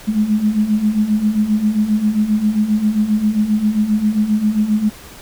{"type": "beating tone pair", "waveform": "sine", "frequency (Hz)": [207.7, 215.2], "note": ["G#3", "A3"], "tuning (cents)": [0, -38], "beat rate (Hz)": 7.5, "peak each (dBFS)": [-19, -14], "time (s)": [0.07, 4.9], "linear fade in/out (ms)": 20, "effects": ["pink hiss -38 dBFS RMS until 5.21 s"]}